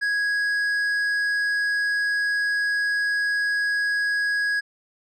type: tone with tanh clipping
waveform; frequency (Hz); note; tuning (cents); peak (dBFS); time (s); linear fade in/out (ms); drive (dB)
triangle; 1659; G#6; -2; -22; 0.01-4.61; 20; 11
effects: none